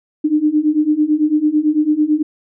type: beating tone pair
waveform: sine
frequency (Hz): 298.4 / 307.4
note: D4 / D#4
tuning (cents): +28 / -21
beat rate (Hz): 9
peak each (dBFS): -16 / -14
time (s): 0.24-2.23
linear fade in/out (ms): 10
effects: none